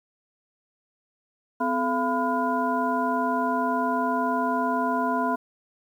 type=tone cluster; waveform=sine; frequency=255.3 / 431.9 / 684 / 1002 / 1425 Hz; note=C4 / A4 / F5 / B5 / F6; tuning=-42 / -32 / -36 / +25 / +34 cents; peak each=-27 / -33 / -28 / -26 / -33 dBFS; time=1.6-5.36 s; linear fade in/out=10 ms; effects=9-bit